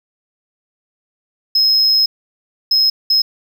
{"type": "tone bursts at uneven times", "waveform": "triangle", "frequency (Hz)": 5140, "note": "E8", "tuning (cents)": -45, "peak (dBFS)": -8, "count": 3, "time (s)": [[1.55, 2.06], [2.71, 2.9], [3.1, 3.22]], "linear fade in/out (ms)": 5, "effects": ["tanh soft clip ceiling -4 dBFS", "8-bit"]}